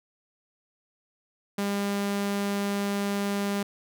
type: tone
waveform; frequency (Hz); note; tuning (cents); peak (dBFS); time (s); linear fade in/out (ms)
sawtooth; 201.1; G3; +44; -22; 1.58-3.63; 5
effects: none